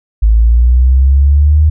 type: linear sweep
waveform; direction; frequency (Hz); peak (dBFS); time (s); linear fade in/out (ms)
sine; up; 52.9 to 77.78; -4; 0.22-1.7; 10
effects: none